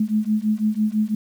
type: beating tone pair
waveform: sine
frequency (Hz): 211.3 / 217.3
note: G#3 / A3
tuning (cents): +30 / -21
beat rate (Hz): 6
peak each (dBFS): -21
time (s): 0-1.15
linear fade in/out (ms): 5
effects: 8-bit